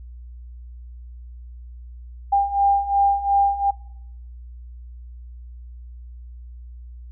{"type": "beating tone pair", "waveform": "sine", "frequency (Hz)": [797, 799.8], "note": ["G5", "G5"], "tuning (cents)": [28, 35], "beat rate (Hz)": 2.8, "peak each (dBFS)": [-21, -18], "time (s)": [2.32, 3.71], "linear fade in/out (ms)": 10, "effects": ["noise-tail reverb RT60 0.8 s tail -23 dB re dry", "added 60 Hz sine -36 dBFS peak until 7.11 s"]}